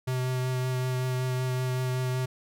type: tone with vibrato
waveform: square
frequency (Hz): 127.9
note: C3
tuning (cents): -39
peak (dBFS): -27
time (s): 0.07-2.26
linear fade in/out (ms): 10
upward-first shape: triangle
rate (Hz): 5.3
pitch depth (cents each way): 14
effects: none